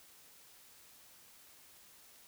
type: silence
effects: white hiss -60 dBFS RMS until 2.27 s